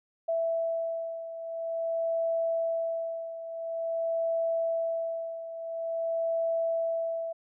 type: beating tone pair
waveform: sine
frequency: 661 / 661.48 Hz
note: E5 / E5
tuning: +5 / +6 cents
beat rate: 0.48 Hz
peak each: -29 / -34 dBFS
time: 0.28-7.33 s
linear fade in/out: 10 ms
effects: none